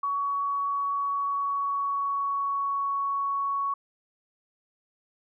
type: tone with pitch glide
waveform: sine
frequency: 1124 to 1114.3 Hz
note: C#6 to C#6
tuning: +24 to +9 cents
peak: -25 dBFS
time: 0.03-3.74 s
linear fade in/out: 5 ms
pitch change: -15 cents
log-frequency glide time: 1.04-2.91 s
effects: none